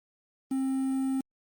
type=tone with quantisation; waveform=triangle; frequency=265.9 Hz; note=C4; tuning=28 cents sharp; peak=-24 dBFS; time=0.51-1.21 s; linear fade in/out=5 ms; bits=8; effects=Opus 32 kbps